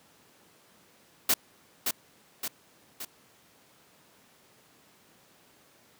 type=noise with echo; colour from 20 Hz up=white; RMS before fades=-23 dBFS; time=1.29-1.34 s; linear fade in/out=5 ms; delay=570 ms; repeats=3; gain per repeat=-5 dB; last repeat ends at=3.05 s; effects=pink hiss -60 dBFS RMS until 5.99 s + high-pass 150 Hz 12 dB/octave